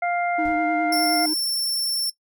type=harmonic tone; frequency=700 Hz; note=F5; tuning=4 cents sharp; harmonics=1 / 2 / 3; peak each=-22 / -31 / -29 dBFS; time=0.02-1.26 s; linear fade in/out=5 ms
type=tone with vibrato; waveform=triangle; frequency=311.1 Hz; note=D#4; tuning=in tune; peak=-22 dBFS; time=0.38-1.34 s; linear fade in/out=10 ms; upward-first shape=triangle; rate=9.7 Hz; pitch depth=44 cents each way
type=noise with exponential decay; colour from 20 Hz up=brown; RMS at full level=-33 dBFS; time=0.45-0.7 s; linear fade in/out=2 ms; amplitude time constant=53 ms
type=tone; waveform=sawtooth; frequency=5410 Hz; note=E8; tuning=44 cents sharp; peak=-20 dBFS; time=0.92-2.1 s; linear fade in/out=5 ms
effects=noise-tail reverb RT60 0.1 s tail -18 dB re dry